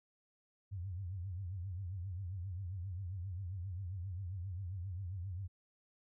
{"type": "tone with vibrato", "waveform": "sine", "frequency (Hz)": 92.5, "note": "F#2", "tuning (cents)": 0, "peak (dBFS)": -39, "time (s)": [0.71, 5.48], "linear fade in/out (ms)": 20, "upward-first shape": "triangle", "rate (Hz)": 7.5, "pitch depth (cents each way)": 180, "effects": []}